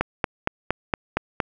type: click train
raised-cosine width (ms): 0.5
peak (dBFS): -5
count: 7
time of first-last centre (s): 0.01-1.402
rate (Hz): 4.31
effects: none